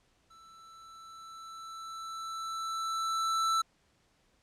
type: tone with level ramp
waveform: square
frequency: 1326 Hz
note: E6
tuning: 10 cents sharp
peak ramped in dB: -55 to -26 dBFS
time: 0.3-3.62 s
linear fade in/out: 10 ms
effects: pink hiss -70 dBFS RMS until 4.42 s + low-pass 8000 Hz 12 dB/octave